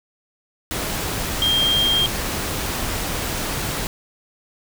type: tone in noise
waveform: sine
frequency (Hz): 3205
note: G7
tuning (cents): +38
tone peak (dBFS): -16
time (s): 1.42-2.06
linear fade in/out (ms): 0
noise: pink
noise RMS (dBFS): -25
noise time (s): 0.71-3.87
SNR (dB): +6
effects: none